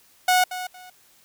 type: tone with echo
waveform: sawtooth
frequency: 733 Hz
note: F#5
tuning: 16 cents flat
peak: -12 dBFS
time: 0.28-0.44 s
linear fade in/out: 5 ms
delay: 230 ms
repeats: 2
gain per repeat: -13 dB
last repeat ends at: 0.9 s
effects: white hiss -57 dBFS RMS until 1.24 s